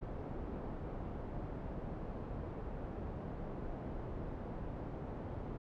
pink low-pass noise, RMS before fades -43 dBFS, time 0.01-5.58 s, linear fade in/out 20 ms, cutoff 710 Hz, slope 12 dB/octave, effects none

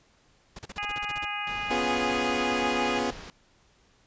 pink noise bursts, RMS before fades -40 dBFS, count 11, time 0.56-1.25 s, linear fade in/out 5 ms, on 30 ms, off 36 ms
harmonic tone, 412.6 Hz, G#4, 11 cents flat, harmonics 2 / 3 / 4 / 5 / 6 / 7, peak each -36 / -37 / -39 / -39 / -34 / -39 dBFS, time 0.78-2.99 s, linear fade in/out 0 ms
pink low-pass noise, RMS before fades -43 dBFS, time 1.47-3.3 s, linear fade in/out 0 ms, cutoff 6400 Hz, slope 24 dB/octave
20% pulse chord, C# dominant seventh, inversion third, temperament equal, 246.9 / 277.2 / 349.2 / 415.3 Hz, B3 / C#4 / E#4 / G#4, 0 / 0 / 0 / 0 cents, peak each -25 / -29 / -28 / -27 dBFS, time 1.7-3.11 s, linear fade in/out 10 ms
effects pink hiss -63 dBFS RMS until 4.06 s + resampled to 16000 Hz

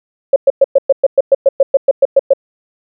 sine tone bursts, 547 Hz, C#5, 23 cents flat, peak -3 dBFS, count 15, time 0.33-2.335 s, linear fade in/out 5 ms, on 31 ms, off 110 ms, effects none

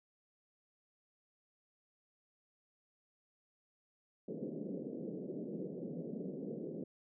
pink band-pass noise, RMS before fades -43 dBFS, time 4.28-6.84 s, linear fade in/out 5 ms, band 160 to 520 Hz, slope 48 dB/octave, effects none

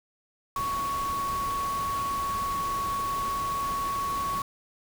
sine tone in noise, 1114 Hz, C#6, 8 cents sharp, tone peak -27 dBFS, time 0.56-4.42 s, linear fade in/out 2 ms, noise pink, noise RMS -38 dBFS, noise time 0.56-4.42 s, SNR +8 dB, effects none

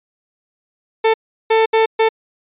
30% pulse tone bursts at uneven times, 445.1 Hz, A4, 20 cents sharp, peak -8 dBFS, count 4, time 1.04-1.14 / 1.5-1.66 / 1.73-1.86 / 1.99-2.09 s, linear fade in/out 10 ms, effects resampled to 8000 Hz

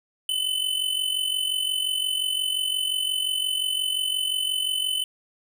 square tone with amplitude modulation, 3025 Hz, F#7, 38 cents sharp, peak -21 dBFS, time 0.29-5.04 s, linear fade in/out 2 ms, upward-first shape sine, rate 45.7 Hz, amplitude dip 65%, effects none

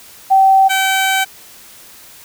sine / 15% pulse tone pair in turn, 772 / 768.4 Hz, G5 / G5, -27 / -35 cents, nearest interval unison, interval 8 cents, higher first, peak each -6 dBFS, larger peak neither, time 0.3-0.69 / 0.69-1.25 s, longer second, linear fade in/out 20 ms, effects white hiss -40 dBFS RMS until 2.24 s

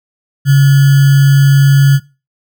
sine tone with sample-and-hold, 138.8 Hz, C#3, 3 cents sharp, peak -3 dBFS, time 0.45-2 s, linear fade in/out 50 ms, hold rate 1575 Hz, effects noise-tail reverb RT60 0.3 s tail -20 dB re dry

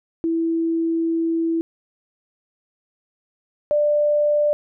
sine tone pair in turn, 329.6 / 592 Hz, E4 / D5, 0 / +14 cents, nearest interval minor seventh, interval 1014 cents, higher second, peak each -18 / -15 dBFS, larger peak second, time 0.24-1.61 / 3.71-4.53 s, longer first, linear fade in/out 0 ms, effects none

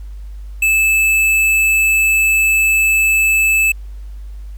triangle tone with tanh clipping, 2620 Hz, E7, 11 cents flat, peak -12 dBFS, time 0.62-3.72 s, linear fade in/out 5 ms, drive 18 dB, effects added 50 Hz sine -27 dBFS peak until 4.57 s + pink hiss -54 dBFS RMS until 4.57 s

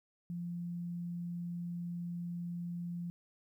sine tone, 173.2 Hz, F3, 14 cents flat, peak -37 dBFS, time 0.3-3.1 s, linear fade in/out 0 ms, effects 12-bit

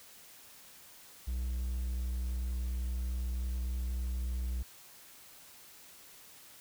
triangle tone, 61.74 Hz, B1, in tune, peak -30 dBFS, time 1.27-4.63 s, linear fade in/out 10 ms, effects white hiss -55 dBFS RMS until 6.6 s

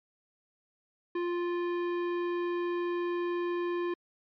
sine tone with hard clipping, 349.2 Hz, F4, in tune, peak -31 dBFS, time 1.15-3.94 s, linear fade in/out 5 ms, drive 16 dB, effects low-pass 3000 Hz 12 dB/octave + MP3 48 kbps

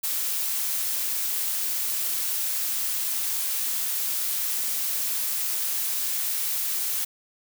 blue noise, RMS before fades -27 dBFS, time 0.03-7.05 s, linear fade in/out 10 ms, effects none

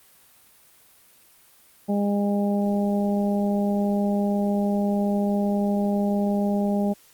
harmonic tone, 202.9 Hz, G#3, 40 cents flat, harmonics 1 / 2 / 3 / 4, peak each -21 / -30 / -29 / -33 dBFS, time 1.88-6.94 s, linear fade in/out 20 ms, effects white hiss -55 dBFS RMS until 7.13 s + Opus 32 kbps

